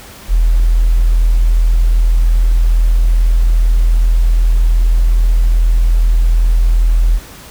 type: tone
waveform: sine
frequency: 41.24 Hz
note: E1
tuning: 2 cents sharp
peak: -6 dBFS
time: 0.28-7.2 s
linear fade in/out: 50 ms
effects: tanh soft clip ceiling -2 dBFS + pink hiss -35 dBFS RMS until 7.5 s